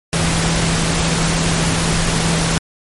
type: tone in noise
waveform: sine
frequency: 164.81 Hz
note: E3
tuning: in tune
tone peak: -18 dBFS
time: 0.13-2.58 s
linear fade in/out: 0 ms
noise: pink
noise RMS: -18 dBFS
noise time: 0.13-2.58 s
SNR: -3 dB
effects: MP3 48 kbps

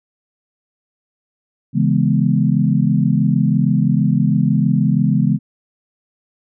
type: chord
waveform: sine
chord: C# minor seventh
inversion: none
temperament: equal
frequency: 138.59 / 164.81 / 207.7 / 246.9 Hz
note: C#3 / E3 / G#3 / B3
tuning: 0 / 0 / 0 / 0 cents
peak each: -17 / -17 / -17 / -20 dBFS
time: 1.73-5.39 s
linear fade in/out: 50 ms
effects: none

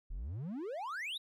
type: exponential sweep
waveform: triangle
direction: up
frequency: 34.65 to 3951 Hz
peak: -36 dBFS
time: 0.1-1.18 s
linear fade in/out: 10 ms
effects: none

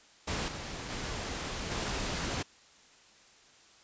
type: noise with level steps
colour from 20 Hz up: pink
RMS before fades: -34 / -40 / -37 / -34 dBFS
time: 0.27-2.43 s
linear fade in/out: 10 ms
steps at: 0.48 / 0.9 / 1.71 s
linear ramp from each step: 2 ms
effects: white hiss -59 dBFS RMS until 3.83 s + resampled to 16000 Hz

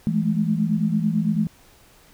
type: tone cluster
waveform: sine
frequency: 165.3 / 208.5 / 217.5 Hz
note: E3 / G#3 / A3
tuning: +5 / +7 / -20 cents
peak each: -23 dBFS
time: 0.07-1.47 s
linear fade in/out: 0 ms
effects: pink hiss -53 dBFS RMS until 2.13 s

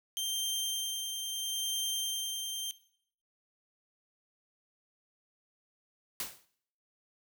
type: tone with tremolo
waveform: sawtooth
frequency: 3155 Hz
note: G7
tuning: 10 cents sharp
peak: -27 dBFS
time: 0.17-2.71 s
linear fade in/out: 0 ms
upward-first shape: sine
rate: 0.75 Hz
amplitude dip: 40%
type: noise with exponential decay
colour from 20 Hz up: white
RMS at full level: -33 dBFS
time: 6.2-6.45 s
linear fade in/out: 1 ms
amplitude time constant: 53 ms
effects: noise-tail reverb RT60 0.6 s tail -17 dB re dry

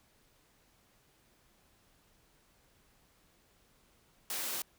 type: high-pass noise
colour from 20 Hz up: white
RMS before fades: -37 dBFS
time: 4.3-4.62 s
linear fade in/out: 2 ms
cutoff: 230 Hz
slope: 12 dB/octave
effects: pink hiss -68 dBFS RMS until 4.78 s

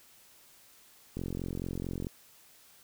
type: click train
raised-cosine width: 3 ms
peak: -23 dBFS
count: 41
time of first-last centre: 1.17-2.069 s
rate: 44.5 Hz
effects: white hiss -59 dBFS RMS until 2.83 s

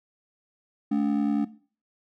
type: ring-modulated tone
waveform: triangle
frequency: 251 Hz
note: B3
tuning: 28 cents sharp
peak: -16 dBFS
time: 0.91-1.45 s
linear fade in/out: 10 ms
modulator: 35.3 Hz
effects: noise-tail reverb RT60 0.4 s tail -17 dB re dry

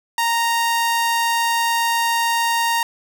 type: tone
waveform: sawtooth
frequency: 929 Hz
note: A#5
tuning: 6 cents flat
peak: -13 dBFS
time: 0.18-2.83 s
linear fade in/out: 2 ms
effects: none

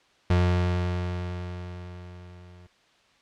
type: tone with level ramp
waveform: 35% pulse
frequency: 89.1 Hz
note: F2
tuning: 35 cents sharp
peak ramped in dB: -16 to -46 dBFS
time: 0.3-2.67 s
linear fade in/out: 5 ms
effects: white hiss -61 dBFS RMS until 3.21 s + low-pass 4000 Hz 12 dB/octave

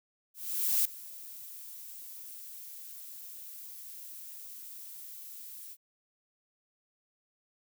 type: noise with ADSR envelope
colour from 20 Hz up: violet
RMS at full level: -26 dBFS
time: 0.34-5.77 s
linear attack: 510 ms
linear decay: 5 ms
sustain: -20 dB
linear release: 54 ms
effects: none

